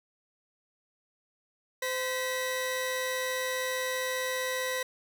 sawtooth tone pair together, 513.8 / 1940 Hz, C5 / B6, -32 / -31 cents, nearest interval octave + major seventh, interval 2301 cents, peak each -28 / -30 dBFS, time 1.82-4.83 s, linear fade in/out 5 ms, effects none

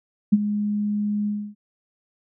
sine tone with ADSR envelope, 207.7 Hz, G#3, in tune, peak -9 dBFS, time 0.32-1.55 s, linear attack 13 ms, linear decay 35 ms, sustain -12 dB, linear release 280 ms, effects none

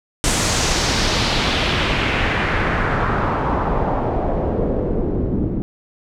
pink noise with low-pass filter sweep, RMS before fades -19 dBFS, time 0.24-5.62 s, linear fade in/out 0 ms, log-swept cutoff 8400 to 280 Hz, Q 1.8, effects none

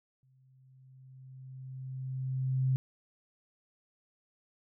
sine tone with exponential growth, 130.9 Hz, C3, 1 cent sharp, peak -24 dBFS, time 0.23-2.76 s, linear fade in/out 0 ms, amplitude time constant 550 ms, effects none

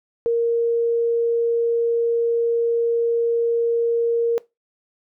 sine tone, 466.2 Hz, A#4, in tune, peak -16 dBFS, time 0.26-4.38 s, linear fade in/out 0 ms, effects noise-tail reverb RT60 0.2 s tail -20 dB re dry

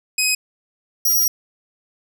15% pulse tone pair in turn, 2523 / 5703 Hz, D#7 / F8, +23 / +35 cents, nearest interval octave + major second, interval 1412 cents, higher second, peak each -9 dBFS, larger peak neither, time 0.18-0.35 / 1.05-1.28 s, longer second, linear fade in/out 5 ms, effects none

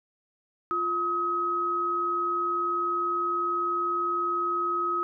sine tone pair together, 349.2 / 1270.6 Hz, F4 / D#6, 0 / +36 cents, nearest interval octave + minor seventh, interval 2236 cents, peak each -33 / -25 dBFS, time 0.71-5.03 s, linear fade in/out 0 ms, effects none

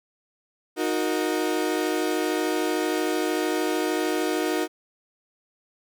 35% pulse chord, D# minor, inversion none, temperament equal with one note detuned, 311.1 / 364.3 / 466.2 Hz, D#4 / F#4 / A#4, 0 / -27 / 0 cents, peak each -25 / -25 / -28 dBFS, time 0.76-4.68 s, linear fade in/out 50 ms, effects none

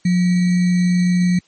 sine tone with sample-and-hold, 179.1 Hz, F3, 44 cents sharp, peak -12 dBFS, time 0.05-1.39 s, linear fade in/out 5 ms, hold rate 2100 Hz, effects white hiss -57 dBFS RMS until 1.47 s + MP3 32 kbps

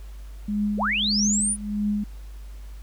sine tone with tremolo, 207.7 Hz, G#3, in tune, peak -20 dBFS, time 0.48-2.04 s, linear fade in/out 5 ms, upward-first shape triangle, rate 1.6 Hz, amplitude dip 85%
sine linear sweep, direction up, 293.7 to 9956 Hz, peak -21 dBFS, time 0.77-1.57 s, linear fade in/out 50 ms
effects added 50 Hz sine -36 dBFS peak until 2.82 s + pink hiss -55 dBFS RMS until 2.82 s

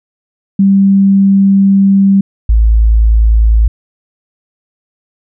sine tone pair in turn, 196 / 55 Hz, G3 / A1, 0 / 0 cents, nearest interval octave + minor seventh, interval 2200 cents, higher first, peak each -4 dBFS, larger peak neither, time 0.59-2.21 / 2.49-3.68 s, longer first, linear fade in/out 5 ms, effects none

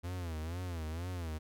45% pulse tone with vibrato, 84.4 Hz, E2, 41 cents sharp, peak -37 dBFS, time 0.03-1.39 s, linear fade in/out 20 ms, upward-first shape sine, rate 2.1 Hz, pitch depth 140 cents each way, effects none

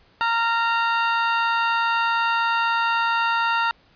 35% pulse tone pair together, 924 / 1384.4 Hz, A#5 / F6, -16 / -16 cents, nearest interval perfect fifth, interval 700 cents, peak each -20 dBFS, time 0.21-3.71 s, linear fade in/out 0 ms, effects pink hiss -57 dBFS RMS until 3.95 s + resampled to 11025 Hz

